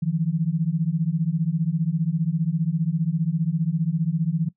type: beating tone pair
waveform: sine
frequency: 155.56 / 170.56 Hz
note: D#3 / F3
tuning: 0 / -41 cents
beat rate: 15 Hz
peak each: -23 / -23 dBFS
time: 0.02-4.49 s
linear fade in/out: 10 ms
effects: noise-tail reverb RT60 0.1 s tail -20 dB re dry